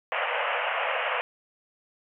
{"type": "band-pass noise", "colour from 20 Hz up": "pink", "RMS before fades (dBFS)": -28, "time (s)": [0.12, 1.21], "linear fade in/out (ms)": 0, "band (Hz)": [490, 3000], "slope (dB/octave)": 96, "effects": []}